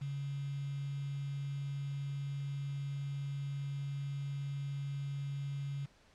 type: tone with quantisation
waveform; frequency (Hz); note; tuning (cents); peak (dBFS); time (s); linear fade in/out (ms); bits
sine; 140; C#3; +18; -36; 0.01-5.86; 10; 9
effects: pink hiss -65 dBFS RMS until 6.14 s + low-pass 6000 Hz 12 dB/octave